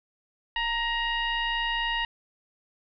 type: tone with frequency modulation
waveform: sine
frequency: 1882 Hz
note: A#6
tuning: 16 cents sharp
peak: -25 dBFS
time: 0.56-2.05 s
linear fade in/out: 2 ms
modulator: 957 Hz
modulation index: 1.3
effects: none